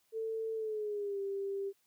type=tone with pitch glide; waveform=sine; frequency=445.7 to 394.8 Hz; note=A4 to G4; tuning=+22 to +12 cents; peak=-34 dBFS; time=0.12-1.73 s; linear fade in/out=50 ms; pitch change=-210 cents; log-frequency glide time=0.54-1.2 s; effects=white hiss -74 dBFS RMS until 1.86 s + high-pass 80 Hz 12 dB/octave